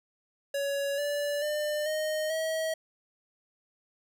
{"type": "tone with pitch steps", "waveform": "square", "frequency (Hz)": [561, 579.8, 599.2, 619.2, 640], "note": ["C#5", "D5", "D5", "D#5", "D#5"], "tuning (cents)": [21, -22, 35, -9, 49], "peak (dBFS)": -29, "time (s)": [0.54, 2.74], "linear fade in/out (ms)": 5, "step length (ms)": 440, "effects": []}